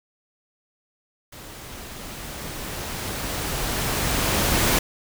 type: noise with level ramp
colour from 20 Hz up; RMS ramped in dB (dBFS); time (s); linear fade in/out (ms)
pink; -41 to -19; 1.32-4.79; 5
effects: none